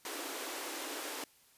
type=high-pass noise; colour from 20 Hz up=pink; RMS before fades=-41 dBFS; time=0.05-1.24 s; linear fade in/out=2 ms; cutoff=270 Hz; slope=96 dB/octave; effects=white hiss -65 dBFS RMS until 1.57 s + resampled to 32000 Hz